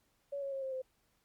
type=tone with pitch steps; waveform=sine; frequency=563 / 551.7 / 540.7 / 529.9 / 519.3 Hz; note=C#5 / C#5 / C#5 / C5 / C5; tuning=+27 / -8 / -43 / +22 / -13 cents; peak=-36 dBFS; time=0.32-0.82 s; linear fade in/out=10 ms; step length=100 ms; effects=pink hiss -75 dBFS RMS until 1.24 s + Opus 48 kbps